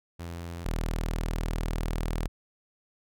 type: tone pair in turn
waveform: sawtooth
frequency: 85.2 / 40.14 Hz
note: F2 / E1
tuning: -42 / -45 cents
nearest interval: octave + minor second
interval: 1303 cents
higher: first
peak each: -32 / -24 dBFS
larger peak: second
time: 0.19-0.65 / 0.65-2.28 s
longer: second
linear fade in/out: 10 ms
effects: none